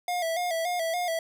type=tone with vibrato; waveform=square; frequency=684 Hz; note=F5; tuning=36 cents flat; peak=-27 dBFS; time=0.08-1.19 s; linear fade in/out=2 ms; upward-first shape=square; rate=3.5 Hz; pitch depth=71 cents each way; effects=none